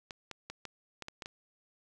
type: clicks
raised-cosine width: 0.2 ms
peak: -24 dBFS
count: 8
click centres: 0.108 / 0.313 / 0.5 / 0.653 / 1.023 / 1.084 / 1.222 / 1.259 s
effects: none